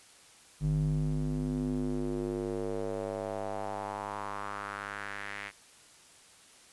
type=tone with band-pass filter sweep; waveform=square; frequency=50.6 Hz; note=G#1; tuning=44 cents flat; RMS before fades=-34 dBFS; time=0.6-5.52 s; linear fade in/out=50 ms; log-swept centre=140 to 2100 Hz; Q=2.8; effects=white hiss -57 dBFS RMS until 6.72 s + resampled to 24000 Hz